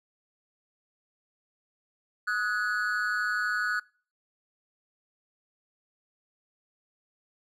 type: tone with amplitude modulation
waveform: triangle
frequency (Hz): 1472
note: F#6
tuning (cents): -9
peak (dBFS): -20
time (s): 2.27-3.8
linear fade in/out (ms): 10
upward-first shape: sine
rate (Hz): 212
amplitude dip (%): 90
effects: noise-tail reverb RT60 0.4 s tail -23 dB re dry